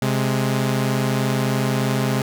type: tone pair together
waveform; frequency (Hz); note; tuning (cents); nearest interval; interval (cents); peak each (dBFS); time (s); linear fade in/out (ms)
sawtooth; 131.4 / 208.6; C3 / G#3; +8 / +8; minor sixth; 800; -16 / -19; 0.02-2.22; 2
effects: none